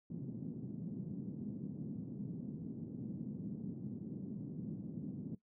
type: band-pass noise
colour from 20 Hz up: white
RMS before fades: -44 dBFS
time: 0.1-5.35 s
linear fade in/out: 5 ms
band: 140 to 240 Hz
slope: 24 dB/octave
effects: noise-tail reverb RT60 0.1 s tail -17 dB re dry